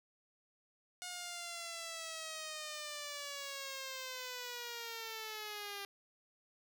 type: linear sweep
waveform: 5% pulse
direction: down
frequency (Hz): 721 to 397.4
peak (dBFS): -31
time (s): 1.02-5.85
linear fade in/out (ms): 0
effects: none